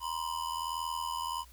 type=ring-modulated tone; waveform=square; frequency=996 Hz; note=B5; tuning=14 cents sharp; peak=-31 dBFS; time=0-1.45 s; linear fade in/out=50 ms; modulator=40.7 Hz; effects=added 60 Hz sine -54 dBFS peak until 1.52 s + white hiss -60 dBFS RMS until 1.52 s